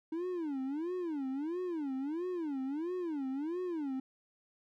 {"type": "tone with vibrato", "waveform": "triangle", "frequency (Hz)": 310, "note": "D#4", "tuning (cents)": -6, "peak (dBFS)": -32, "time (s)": [0.12, 4], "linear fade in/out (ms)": 5, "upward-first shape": "sine", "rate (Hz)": 1.5, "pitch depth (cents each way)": 290, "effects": []}